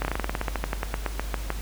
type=slowing click train; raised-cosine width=0.5 ms; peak=-11 dBFS; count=20; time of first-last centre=0.02-1.504 s; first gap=29 ms; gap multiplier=1.1; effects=added 50 Hz sine -30 dBFS peak until 1.61 s + pink hiss -41 dBFS RMS until 1.61 s